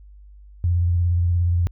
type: tone with vibrato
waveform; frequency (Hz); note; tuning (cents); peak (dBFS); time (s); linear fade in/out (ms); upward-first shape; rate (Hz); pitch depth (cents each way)
sine; 87; F2; -6; -16; 0.64-1.67; 0; triangle; 17; 50
effects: added 50 Hz sine -42 dBFS peak until 1.71 s